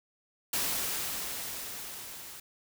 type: noise with level ramp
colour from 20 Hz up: white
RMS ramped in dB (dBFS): -30 to -46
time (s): 0.53-2.4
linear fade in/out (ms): 5
effects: none